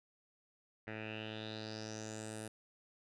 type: tone with low-pass filter sweep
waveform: 10% pulse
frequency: 109 Hz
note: A2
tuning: 16 cents flat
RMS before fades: -45 dBFS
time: 0.87-2.48 s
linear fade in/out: 5 ms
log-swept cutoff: 2100 to 10000 Hz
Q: 5.7
effects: none